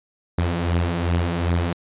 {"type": "beating tone pair", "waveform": "sawtooth", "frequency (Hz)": [84, 86.6], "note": ["E2", "F2"], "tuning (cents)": [33, -14], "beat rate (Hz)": 2.6, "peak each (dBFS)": [-21, -17], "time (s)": [0.38, 1.73], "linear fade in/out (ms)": 5, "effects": ["resampled to 8000 Hz"]}